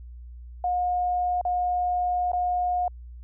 sine tone with dropouts, 718 Hz, F5, 48 cents sharp, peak -22 dBFS, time 0.64-2.88 s, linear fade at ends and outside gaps 2 ms, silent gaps 1.413-1.451 / 2.318-2.332 s, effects added 60 Hz sine -39 dBFS peak until 3.23 s

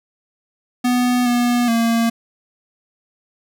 square tone with pitch steps, 247.1 / 242.2 / 230.2 Hz, B3 / B3 / A#3, +1 / -34 / -22 cents, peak -15 dBFS, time 0.84-2.1 s, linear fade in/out 10 ms, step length 420 ms, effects none

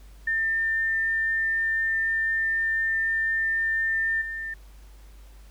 sine tone with level steps, 1799 Hz, A6, 38 cents sharp, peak -22 / -30 dBFS, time 0.27-4.54 s, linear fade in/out 5 ms, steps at 4.21 s, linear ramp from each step 10 ms, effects added 50 Hz sine -45 dBFS peak until 5.5 s + pink hiss -58 dBFS RMS until 5.5 s

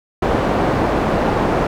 white low-pass noise, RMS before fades -17 dBFS, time 0.22-1.67 s, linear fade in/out 5 ms, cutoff 720 Hz, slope 12 dB/octave, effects none

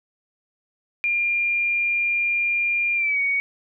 sine tone with pitch glide, 2400 to 2239 Hz, D7 to C#7, +37 to +17 cents, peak -19 dBFS, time 1.04-3.4 s, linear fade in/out 0 ms, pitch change -120 cents, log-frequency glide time 2.95-3.2 s, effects none

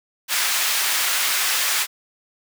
pink high-pass noise, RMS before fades -21 dBFS, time 0.28-1.87 s, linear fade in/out 50 ms, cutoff 1500 Hz, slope 12 dB/octave, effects none

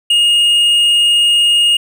triangle tone with hard clipping, 2853 Hz, F7, 36 cents sharp, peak -9 dBFS, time 0.1-1.77 s, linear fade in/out 5 ms, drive 7 dB, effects none

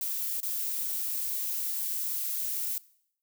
violet noise with dropouts, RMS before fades -32 dBFS, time 0.01-2.78 s, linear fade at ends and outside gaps 2 ms, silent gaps 0.404-0.43 s, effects noise-tail reverb RT60 0.7 s tail -21 dB re dry

